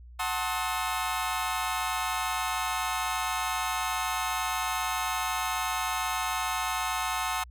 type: chord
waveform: sawtooth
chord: F# diminished seventh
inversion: none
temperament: just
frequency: 740 / 888 / 1065.6 / 1278.7 Hz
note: F#5 / A5 / C6 / Eb6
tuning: 0 / +16 / +31 / +47 cents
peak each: -30 dBFS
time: 0.19-7.44 s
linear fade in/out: 10 ms
effects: added 60 Hz sine -45 dBFS peak until 7.5 s